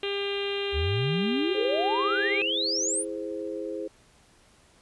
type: harmonic tone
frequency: 400 Hz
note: G4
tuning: 35 cents sharp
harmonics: 1 / 2 / 3 / 4 / 5 / 6 / 7 / 8 / 9 / 10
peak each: -29 / -43 / -43 / -43 / -43 / -39 / -36 / -37 / -42 / -44 dBFS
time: 0.03-2.42 s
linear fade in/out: 2 ms
type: exponential sweep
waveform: sine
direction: up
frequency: 66.6 to 9956 Hz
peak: -25 dBFS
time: 0.72-3.05 s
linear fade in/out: 50 ms
type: chord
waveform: sine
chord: E augmented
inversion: none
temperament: equal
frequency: 329.6 / 415.3 / 523.3 Hz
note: E4 / G#4 / B#4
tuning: 0 / 0 / 0 cents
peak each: -35 dBFS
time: 1.54-3.88 s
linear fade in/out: 10 ms
effects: pink hiss -59 dBFS RMS until 4.81 s + resampled to 24000 Hz